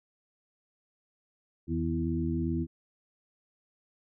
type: harmonic tone with a mistuned harmonic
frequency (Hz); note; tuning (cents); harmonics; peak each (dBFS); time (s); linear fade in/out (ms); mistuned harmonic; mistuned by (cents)
82.7; E2; +6; 1 / 2 / 3 / 4; -33 / -33 / -33 / -33; 1.67-2.67; 50; 2; -52
effects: none